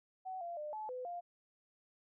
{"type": "tone with pitch steps", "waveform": "sine", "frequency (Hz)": [751, 688, 601, 861, 504, 700], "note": ["F#5", "F5", "D5", "A5", "B4", "F5"], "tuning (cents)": [26, -26, 40, -38, 35, 4], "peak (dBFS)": -40, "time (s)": [0.25, 1.21], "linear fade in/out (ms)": 20, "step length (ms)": 160, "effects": []}